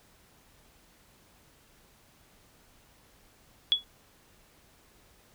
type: tone with exponential decay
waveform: sine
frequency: 3377 Hz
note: G#7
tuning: 28 cents sharp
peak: -16 dBFS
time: 3.72-3.84 s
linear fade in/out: 0 ms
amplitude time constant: 25 ms
effects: pink hiss -61 dBFS RMS until 5.34 s